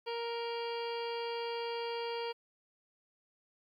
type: harmonic tone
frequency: 467.3 Hz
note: A#4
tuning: 4 cents sharp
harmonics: 1 / 2 / 3 / 4 / 5 / 6 / 7 / 9 / 10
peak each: -37 / -41 / -51 / -53 / -49 / -48 / -50 / -55 / -50 dBFS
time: 0.06-2.33 s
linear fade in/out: 20 ms
effects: 12-bit